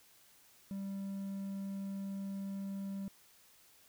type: tone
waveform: triangle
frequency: 196 Hz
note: G3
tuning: in tune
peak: -36 dBFS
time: 0.71-3.08 s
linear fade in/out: 0 ms
effects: white hiss -64 dBFS RMS until 3.88 s